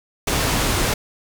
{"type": "low-pass noise", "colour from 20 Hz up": "pink", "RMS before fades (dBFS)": -20, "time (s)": [0.27, 0.94], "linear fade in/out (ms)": 5, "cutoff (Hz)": 12000, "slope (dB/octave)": 12, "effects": []}